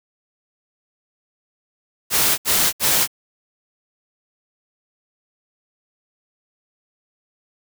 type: noise bursts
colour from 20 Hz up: white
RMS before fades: -17 dBFS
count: 3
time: 2.1-3.076 s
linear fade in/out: 50 ms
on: 280 ms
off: 68 ms
effects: none